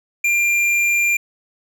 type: tone with tanh clipping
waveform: sine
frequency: 2387 Hz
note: D7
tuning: 28 cents sharp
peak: -16 dBFS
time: 0.24-1.17 s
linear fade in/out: 5 ms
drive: 12 dB
effects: none